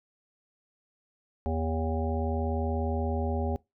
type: harmonic tone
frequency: 80.3 Hz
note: E2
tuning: 45 cents flat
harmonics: 1 / 3 / 5 / 7 / 9 / 10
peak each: -29 / -34 / -36 / -37 / -39 / -39 dBFS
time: 1.46-3.56 s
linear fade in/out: 0 ms
effects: noise-tail reverb RT60 0.2 s tail -22 dB re dry